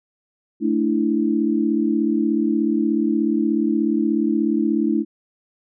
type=chord; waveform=sine; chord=A suspended fourth; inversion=none; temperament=just; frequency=220 / 293.3 / 330 Hz; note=A3 / D4 / E4; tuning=0 / -2 / +2 cents; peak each=-21 dBFS; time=0.6-5.05 s; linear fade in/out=50 ms; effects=none